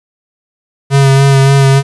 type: tone with vibrato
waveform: square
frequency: 137 Hz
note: C#3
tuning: 20 cents flat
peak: -5 dBFS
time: 0.9-1.83 s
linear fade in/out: 50 ms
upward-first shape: sine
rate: 3.5 Hz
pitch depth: 22 cents each way
effects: resampled to 24000 Hz + 7-bit